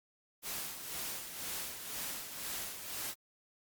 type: noise with tremolo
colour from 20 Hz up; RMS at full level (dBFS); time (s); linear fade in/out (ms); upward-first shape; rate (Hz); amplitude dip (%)
white; -39; 0.42-3.15; 50; sine; 2; 55
effects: Opus 48 kbps